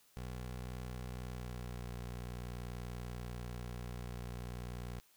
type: tone with pitch glide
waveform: 20% pulse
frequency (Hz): 62 to 60.44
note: B1 to B1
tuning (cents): +7 to -37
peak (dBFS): -37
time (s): 0.17-5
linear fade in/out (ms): 0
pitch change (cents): -44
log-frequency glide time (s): 1.2-1.81
effects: white hiss -68 dBFS RMS until 5.16 s